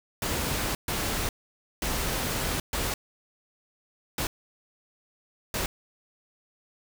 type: noise bursts at uneven times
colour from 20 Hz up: pink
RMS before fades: -29 dBFS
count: 6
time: 0.22-0.75 / 0.88-1.29 / 1.82-2.6 / 2.73-2.94 / 4.18-4.27 / 5.54-5.66 s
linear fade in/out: 2 ms
effects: none